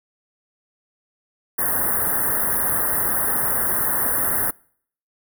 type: band-stop noise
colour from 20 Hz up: white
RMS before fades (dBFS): -21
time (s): 1.58-4.51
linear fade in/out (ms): 10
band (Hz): 1900 to 9400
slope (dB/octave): 96
effects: noise-tail reverb RT60 0.6 s tail -26 dB re dry